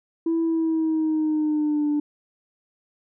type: tone with pitch glide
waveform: sine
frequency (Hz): 329.6 to 295.3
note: E4 to D4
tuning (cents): 0 to +10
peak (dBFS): -18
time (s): 0.26-2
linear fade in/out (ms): 5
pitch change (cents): -190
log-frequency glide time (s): 0.42-1.89
effects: tanh soft clip ceiling -17 dBFS